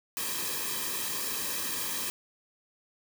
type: noise with comb filter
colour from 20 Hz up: white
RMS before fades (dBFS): -33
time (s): 0.17-2.1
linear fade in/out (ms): 0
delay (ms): 1.4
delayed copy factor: -0.75
effects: none